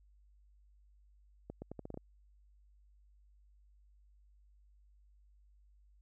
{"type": "accelerating click train", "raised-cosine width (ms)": 2, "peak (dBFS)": -30, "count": 8, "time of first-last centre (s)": [1.5, 1.974], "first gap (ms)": 120, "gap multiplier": 0.8, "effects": ["added 50 Hz sine -62 dBFS peak until 6.01 s"]}